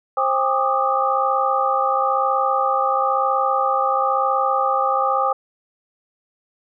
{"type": "tone cluster", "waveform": "sine", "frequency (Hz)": [529, 801, 1123, 1198, 1259], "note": ["C5", "G5", "C#6", "D6", "D#6"], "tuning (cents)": [19, 37, 22, 34, 20], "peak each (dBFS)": [-23, -21, -29, -21, -24], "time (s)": [0.17, 5.33], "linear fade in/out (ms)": 5, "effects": []}